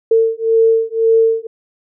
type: beating tone pair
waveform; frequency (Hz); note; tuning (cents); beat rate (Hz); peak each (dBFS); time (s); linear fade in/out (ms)
sine; 450.1 / 452; A4 / A4; +39 / +47; 1.9; -13 / -13; 0.11-1.47; 5
effects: none